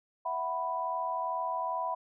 sine chord, E suspended second, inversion none, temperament just, 659.3 / 741.7 / 988.9 Hz, E5 / F#5 / B5, 0 / +4 / +2 cents, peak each -37 / -37 / -32 dBFS, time 0.25-1.95 s, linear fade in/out 10 ms, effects none

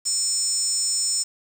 sine tone cluster, 5340 / 7020 / 8200 Hz, E8 / A8 / C9, +22 / -5 / -36 cents, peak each -24 dBFS, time 0.05-1.24 s, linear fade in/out 20 ms, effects tanh soft clip ceiling -15 dBFS + 7-bit

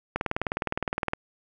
click train, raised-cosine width 0.5 ms, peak -11 dBFS, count 20, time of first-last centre 0.16-1.134 s, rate 19.5 Hz, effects none

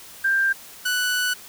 sine / sawtooth tone pair in turn, 1584 / 1484.8 Hz, G6 / F#6, +18 / +6 cents, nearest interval minor second, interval 112 cents, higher first, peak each -17 dBFS, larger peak neither, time 0.24-0.53 / 0.85-1.34 s, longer second, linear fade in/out 10 ms, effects white hiss -43 dBFS RMS until 1.48 s

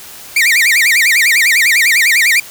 40% pulse tone with vibrato, 2093 Hz, C7, in tune, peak -7 dBFS, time 0.36-2.4 s, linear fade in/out 5 ms, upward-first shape sine, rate 10 Hz, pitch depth 250 cents each way, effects white hiss -33 dBFS RMS until 2.5 s

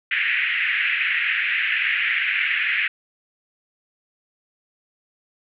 pink band-pass noise, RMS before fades -22 dBFS, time 0.11-2.88 s, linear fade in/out 5 ms, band 1700 to 2700 Hz, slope 48 dB/octave, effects none

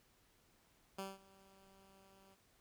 10% pulse tone with ADSR envelope, 193.7 Hz, G3, 20 cents flat, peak -33 dBFS, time 0.98-2.36 s, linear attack 8 ms, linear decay 190 ms, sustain -23 dB, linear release 26 ms, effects pink hiss -72 dBFS RMS until 2.6 s

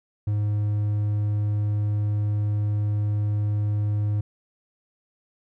triangle tone, 104.3 Hz, G#2, 8 cents sharp, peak -19 dBFS, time 0.27-4.21 s, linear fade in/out 5 ms, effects none

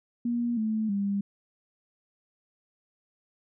sine tone with pitch steps, 238 / 218.2 / 200.1 Hz, A#3 / A3 / G3, +36 / -14 / +36 cents, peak -25 dBFS, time 0.25-1.21 s, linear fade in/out 5 ms, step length 320 ms, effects none

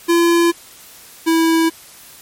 square tone pair in turn, 340.4 / 327.3 Hz, F4 / E4, -44 / -12 cents, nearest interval minor second, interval 68 cents, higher first, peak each -11 / -12 dBFS, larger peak first, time 0.08-0.52 / 1.26-1.7 s, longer neither, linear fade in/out 20 ms, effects white hiss -41 dBFS RMS until 2.21 s + MP3 64 kbps

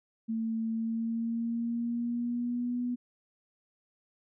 sine tone with pitch glide, 224.6 to 244.9 Hz, A3 to B3, +36 to -14 cents, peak -29 dBFS, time 0.28-2.96 s, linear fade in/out 20 ms, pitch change +150 cents, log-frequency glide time 0.7-2.81 s, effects none

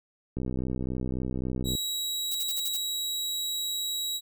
click train, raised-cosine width 3 ms, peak -19 dBFS, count 89, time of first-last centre 0.37-1.751 s, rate 63.7 Hz
sawtooth tone, 3867 Hz, B7, 37 cents flat, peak -26 dBFS, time 1.64-4.21 s, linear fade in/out 50 ms
violet noise bursts, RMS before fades -33 dBFS, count 6, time 2.31-2.773 s, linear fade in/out 10 ms, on 43 ms, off 41 ms
effects none

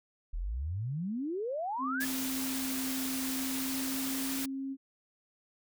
sine exponential sweep, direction up, 36.71 to 1779 Hz, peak -32 dBFS, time 0.33-2.05 s, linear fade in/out 10 ms
sine tone with pitch glide, 263.2 to 270 Hz, C4 to C#4, +10 to -45 cents, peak -34 dBFS, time 1.78-4.77 s, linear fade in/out 50 ms, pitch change +45 cents, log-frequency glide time 3.32-4.66 s
white noise, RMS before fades -37 dBFS, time 2-4.46 s, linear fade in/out 10 ms
effects none

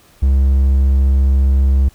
triangle tone, 67.3 Hz, C2, 49 cents sharp, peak -7 dBFS, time 0.22-1.89 s, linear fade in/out 10 ms, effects pink hiss -49 dBFS RMS until 1.94 s

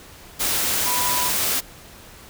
sine tone in noise, 987 Hz, B5, 1 cent flat, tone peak -25 dBFS, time 0.85-1.3 s, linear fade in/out 20 ms, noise white, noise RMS -22 dBFS, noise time 0.39-1.61 s, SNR -6 dB, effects pink hiss -44 dBFS RMS until 2.29 s

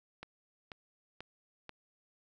click train, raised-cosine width 0.3 ms, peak -28 dBFS, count 4, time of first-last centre 0.23-1.693 s, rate 2.05 Hz, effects none

